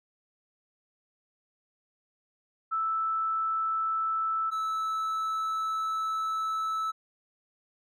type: tone pair in turn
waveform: sine / triangle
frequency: 1317 / 1308.7 Hz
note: E6 / E6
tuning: -2 / -13 cents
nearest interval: unison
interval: 11 cents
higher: first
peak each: -26 dBFS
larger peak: neither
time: 2.71-4.51 / 4.51-6.92 s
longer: second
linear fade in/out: 20 ms
effects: none